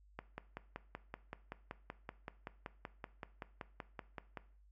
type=click train; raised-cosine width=0.5 ms; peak=-28 dBFS; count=23; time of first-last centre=0.19-4.373 s; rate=5.26 Hz; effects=noise-tail reverb RT60 0.5 s tail -17 dB re dry + added 50 Hz sine -62 dBFS peak until 4.71 s